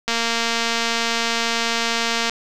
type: click train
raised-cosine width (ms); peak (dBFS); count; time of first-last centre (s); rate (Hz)
0.2; -4; 513; 0.08-2.296; 231
effects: none